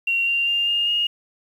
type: tone with pitch steps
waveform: sine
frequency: 2749 / 2775 / 2800 / 2826 / 2853 Hz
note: F7 / F7 / F7 / F7 / F7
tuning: -28 / -12 / +4 / +20 / +36 cents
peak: -18 dBFS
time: 0.07-1.07 s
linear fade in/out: 5 ms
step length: 200 ms
effects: 8-bit